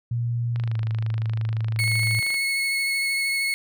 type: tone with pitch glide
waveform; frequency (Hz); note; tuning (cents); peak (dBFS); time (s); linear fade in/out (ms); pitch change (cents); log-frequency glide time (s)
sine; 118.5 to 111.2; A#2 to A2; +29 to +19; -22; 0.11-2.2; 5; -110; 0.59-0.77
type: click train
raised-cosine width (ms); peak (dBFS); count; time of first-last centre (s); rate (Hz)
0.3; -22; 47; 0.56-2.343; 25.8
type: tone with vibrato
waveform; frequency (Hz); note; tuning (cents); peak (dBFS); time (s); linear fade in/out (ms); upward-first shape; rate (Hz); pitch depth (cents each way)
35% pulse; 2190; C#7; -22; -20; 1.79-3.54; 0; sine; 13; 14
effects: none